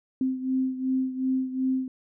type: beating tone pair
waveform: sine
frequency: 260 / 262.7 Hz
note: C4 / C4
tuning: -11 / +7 cents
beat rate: 2.7 Hz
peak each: -25 / -30 dBFS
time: 0.21-1.88 s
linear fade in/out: 2 ms
effects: none